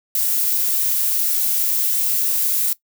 violet noise, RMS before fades -19 dBFS, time 0.15-2.73 s, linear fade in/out 2 ms, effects noise-tail reverb RT60 0.1 s tail -18 dB re dry

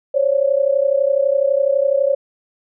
sine tone pair together, 538 / 570 Hz, C5 / C#5, +48 / +48 cents, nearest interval minor second, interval 100 cents, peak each -16 dBFS, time 0.14-2.15 s, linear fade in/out 10 ms, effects none

